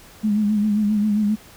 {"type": "tone with vibrato", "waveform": "sine", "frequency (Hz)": 210, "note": "G#3", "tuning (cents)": 19, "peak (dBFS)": -16, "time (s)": [0.23, 1.36], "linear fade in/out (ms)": 20, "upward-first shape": "sine", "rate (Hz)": 7.5, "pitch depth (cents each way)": 51, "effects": ["pink hiss -46 dBFS RMS until 1.56 s"]}